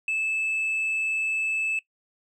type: tone with tanh clipping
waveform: sine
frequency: 2619 Hz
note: E7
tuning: 12 cents flat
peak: -24 dBFS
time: 0.08-1.79 s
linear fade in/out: 2 ms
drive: 1 dB
effects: noise-tail reverb RT60 0.1 s tail -18 dB re dry